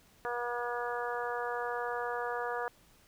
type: harmonic tone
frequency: 240.9 Hz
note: B3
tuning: 43 cents flat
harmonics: 2 / 3 / 4 / 5 / 6 / 7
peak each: -37 / -39 / -40 / -41 / -42 / -42 dBFS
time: 0.25-2.68 s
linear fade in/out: 0 ms
effects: pink hiss -63 dBFS RMS until 3.07 s